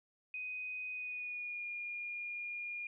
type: tone with pitch glide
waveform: sine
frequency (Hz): 2500 to 2422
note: D#7 to D#7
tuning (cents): +8 to -47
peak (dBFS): -39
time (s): 0.34-2.87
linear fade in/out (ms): 2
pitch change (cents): -55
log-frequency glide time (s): 0.92-1.66
effects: none